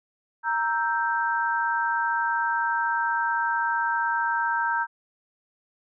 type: chord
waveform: sine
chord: E diminished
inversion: second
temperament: equal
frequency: 932.3 / 1318.5 / 1568 Hz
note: Bb5 / E6 / G6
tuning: 0 / 0 / 0 cents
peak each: -25 / -31 / -26 dBFS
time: 0.43-4.87 s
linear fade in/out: 50 ms
effects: none